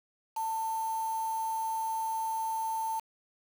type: tone with quantisation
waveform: sine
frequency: 892 Hz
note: A5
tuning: 23 cents sharp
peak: -30 dBFS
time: 0.36-3 s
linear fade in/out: 10 ms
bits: 7
effects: none